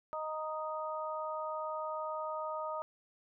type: harmonic tone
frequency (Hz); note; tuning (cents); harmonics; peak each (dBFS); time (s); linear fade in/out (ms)
311.1; D#4; 0; 2 / 3 / 4; -39 / -41 / -40; 0.13-2.82; 0
effects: none